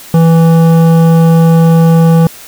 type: tone with hard clipping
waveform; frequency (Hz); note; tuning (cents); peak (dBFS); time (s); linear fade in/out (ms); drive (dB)
triangle; 164.7; E3; -1; -5; 0.14-2.27; 2; 16
effects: white hiss -32 dBFS RMS until 2.47 s